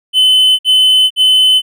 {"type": "tone bursts", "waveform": "triangle", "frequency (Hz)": 3036, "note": "F#7", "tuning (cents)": 44, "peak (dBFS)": -4, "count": 3, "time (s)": [0.13, 1.62], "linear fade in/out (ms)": 50, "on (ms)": 460, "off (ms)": 55, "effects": []}